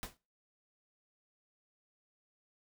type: noise with exponential decay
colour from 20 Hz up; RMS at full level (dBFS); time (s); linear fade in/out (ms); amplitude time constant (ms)
pink; -38; 0.03-0.17; 0; 30
effects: noise-tail reverb RT60 0.3 s tail -20 dB re dry

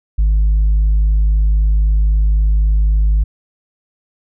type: tone with tanh clipping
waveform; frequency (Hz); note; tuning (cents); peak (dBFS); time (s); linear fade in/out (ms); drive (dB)
sine; 51.91; G#1; 0; -10; 0.18-3.24; 10; 1
effects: none

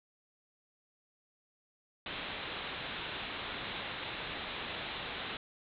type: low-pass noise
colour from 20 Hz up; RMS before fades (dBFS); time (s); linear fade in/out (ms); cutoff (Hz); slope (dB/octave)
white; -41; 2.06-5.37; 2; 3900; 96
effects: none

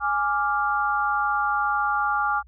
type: chord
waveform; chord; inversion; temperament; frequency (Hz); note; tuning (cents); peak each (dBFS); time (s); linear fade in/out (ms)
sine; D diminished; second; equal; 830.6 / 1174.7 / 1396.9; Ab5 / D6 / F6; 0 / 0 / 0; -25; 0-2.43; 50
effects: added 60 Hz sine -48 dBFS peak until 2.47 s

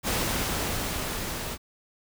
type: noise with level ramp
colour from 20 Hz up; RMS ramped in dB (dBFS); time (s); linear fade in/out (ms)
pink; -26 to -34; 0.03-1.58; 50
effects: none

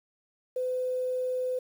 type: tone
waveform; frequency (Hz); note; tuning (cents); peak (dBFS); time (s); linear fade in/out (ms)
sine; 507; B4; +45; -27; 0.56-1.59; 5
effects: 9-bit

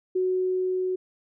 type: tone with level ramp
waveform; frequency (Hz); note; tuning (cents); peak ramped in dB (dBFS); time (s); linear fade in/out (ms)
sine; 370; F#4; 0; -21 to -24; 0.15-0.96; 10
effects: none

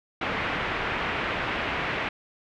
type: low-pass noise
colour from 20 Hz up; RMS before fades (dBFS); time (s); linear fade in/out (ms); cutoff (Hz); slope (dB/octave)
white; -29; 0.21-2.09; 5; 2500; 24
effects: none

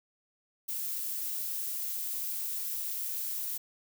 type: noise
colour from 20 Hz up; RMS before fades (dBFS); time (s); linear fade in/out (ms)
violet; -35; 0.68-3.58; 10
effects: none

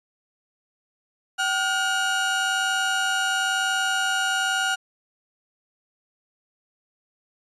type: tone pair together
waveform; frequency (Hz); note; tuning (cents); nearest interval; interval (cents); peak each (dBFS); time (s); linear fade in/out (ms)
30% pulse; 766 / 1431; G5 / F6; -40 / +42; major seventh; 1082; -24 / -20; 1.38-4.76; 20
effects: resampled to 24000 Hz

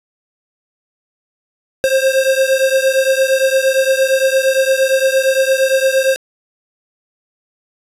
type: beating tone pair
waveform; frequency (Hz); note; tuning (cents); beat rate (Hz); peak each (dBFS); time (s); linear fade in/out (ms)
square; 528 / 536.7; C5 / C5; +16 / +44; 8.7; -14 / -16; 1.84-6.16; 0
effects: resampled to 32000 Hz + 8-bit

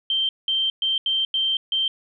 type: tone bursts at uneven times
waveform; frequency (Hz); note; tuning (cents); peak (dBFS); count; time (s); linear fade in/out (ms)
sine; 3136; G7; 0; -19; 6; 0.1-0.29 / 0.48-0.7 / 0.82-0.98 / 1.06-1.25 / 1.34-1.57 / 1.72-1.88; 2
effects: none

